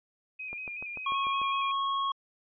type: tone with vibrato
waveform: sine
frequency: 2465 Hz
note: D#7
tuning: 17 cents flat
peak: -36 dBFS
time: 0.39-1.72 s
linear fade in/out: 10 ms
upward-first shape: square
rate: 5.3 Hz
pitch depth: 41 cents each way
type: click train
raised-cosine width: 1 ms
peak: -30 dBFS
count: 7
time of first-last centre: 0.53-1.416 s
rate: 6.77 Hz
type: tone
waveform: square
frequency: 1097 Hz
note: C#6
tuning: 18 cents flat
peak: -28 dBFS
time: 1.06-2.12 s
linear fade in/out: 5 ms
effects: resampled to 11025 Hz